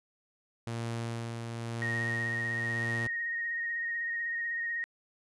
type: tone with tremolo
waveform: sawtooth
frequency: 116 Hz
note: A#2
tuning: 8 cents flat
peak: -29 dBFS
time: 0.67-3.07 s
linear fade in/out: 0 ms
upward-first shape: sine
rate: 0.97 Hz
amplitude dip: 35%
type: tone with vibrato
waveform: sine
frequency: 1864.7 Hz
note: A#6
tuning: in tune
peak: -31 dBFS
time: 1.82-4.84 s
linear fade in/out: 0 ms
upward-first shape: sine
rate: 16 Hz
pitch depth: 21 cents each way
effects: resampled to 24000 Hz